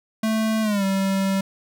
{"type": "tone with pitch glide", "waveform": "square", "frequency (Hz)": [220, 193.75], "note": ["A3", "G3"], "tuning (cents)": [0, -20], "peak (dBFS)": -20, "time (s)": [0.23, 1.41], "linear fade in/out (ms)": 5, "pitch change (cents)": -220, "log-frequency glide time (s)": [0.62, 0.84], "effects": []}